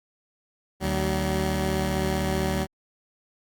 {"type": "tone pair together", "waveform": "15% pulse", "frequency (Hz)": [75.4, 190], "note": ["D2", "F#3"], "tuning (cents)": [46, 46], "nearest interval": "octave + major third", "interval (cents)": 1600, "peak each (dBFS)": [-20, -20], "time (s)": [0.8, 2.67], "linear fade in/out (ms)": 50, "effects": ["Opus 48 kbps"]}